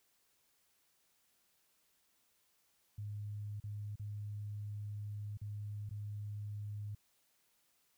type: tone with dropouts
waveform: sine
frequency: 103.83 Hz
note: G#2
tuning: in tune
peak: -40 dBFS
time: 2.98-6.95 s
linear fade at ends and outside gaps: 5 ms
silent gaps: 3.601-3.638 / 3.957-3.995 / 5.373-5.414 / 5.893-5.909 s
effects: white hiss -75 dBFS RMS until 7.97 s